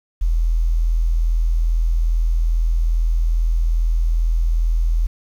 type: tone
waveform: sine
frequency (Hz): 41.2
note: E1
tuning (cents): 0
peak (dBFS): -14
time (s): 0.21-5.07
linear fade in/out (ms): 10
effects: 8-bit